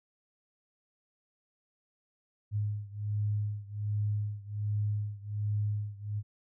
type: beating tone pair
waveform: sine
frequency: 103.83 / 105.13 Hz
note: G#2 / G#2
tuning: 0 / +22 cents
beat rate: 1.3 Hz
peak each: -32 / -34 dBFS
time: 2.51-6.23 s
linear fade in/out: 50 ms
effects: none